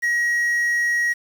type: tone with quantisation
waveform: triangle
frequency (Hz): 1900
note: A#6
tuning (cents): +33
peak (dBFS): -16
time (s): 0.02-1.14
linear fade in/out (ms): 20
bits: 7
effects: none